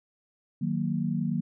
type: chord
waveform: sine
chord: D# minor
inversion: none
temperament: equal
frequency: 155.56 / 185 / 233.1 Hz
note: D#3 / F#3 / A#3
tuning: 0 / 0 / 0 cents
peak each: -30 / -30 / -30 dBFS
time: 0.61-1.41 s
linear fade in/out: 10 ms
effects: none